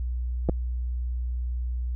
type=clicks; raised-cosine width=2 ms; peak=-11 dBFS; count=2; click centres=0.489 / 0.495 s; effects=added 61 Hz sine -26 dBFS peak until 1.95 s